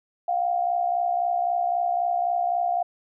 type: tone pair together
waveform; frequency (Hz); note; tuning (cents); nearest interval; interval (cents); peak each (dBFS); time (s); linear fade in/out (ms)
sine; 704 / 767.8; F5 / G5; +14 / -36; major second; 150; -22 / -28; 0.28-2.83; 5
effects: none